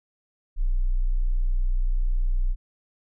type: tone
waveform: sine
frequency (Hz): 30.62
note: B0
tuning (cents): -14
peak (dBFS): -19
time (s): 0.56-2.56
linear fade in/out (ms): 50
effects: none